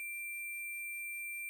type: tone with sample-and-hold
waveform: sine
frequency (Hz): 2360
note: D7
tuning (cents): +8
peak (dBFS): -39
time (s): 0-1.49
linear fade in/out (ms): 0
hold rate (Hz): 11025
effects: none